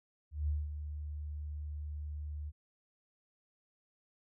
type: tone with ADSR envelope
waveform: sine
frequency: 74.6 Hz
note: D2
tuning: 28 cents sharp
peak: -29 dBFS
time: 0.31-2.52 s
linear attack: 170 ms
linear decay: 200 ms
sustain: -9 dB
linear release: 39 ms
effects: none